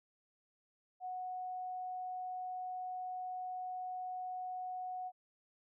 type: tone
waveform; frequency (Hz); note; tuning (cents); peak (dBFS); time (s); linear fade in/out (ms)
sine; 736; F#5; -9; -39; 1-5.12; 50
effects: none